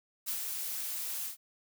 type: noise with ADSR envelope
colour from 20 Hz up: blue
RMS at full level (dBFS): -33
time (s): 0.26-1.37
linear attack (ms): 28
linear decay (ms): 86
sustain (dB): -4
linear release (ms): 110
effects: none